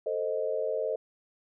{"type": "chord", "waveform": "sine", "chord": "A diminished", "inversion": "none", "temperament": "equal with one note detuned", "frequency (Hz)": [443.6, 523.3, 622.3], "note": ["A4", "C5", "Eb5"], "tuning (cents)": [14, 0, 0], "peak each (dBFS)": -32, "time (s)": [0.06, 0.96], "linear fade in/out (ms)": 5, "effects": []}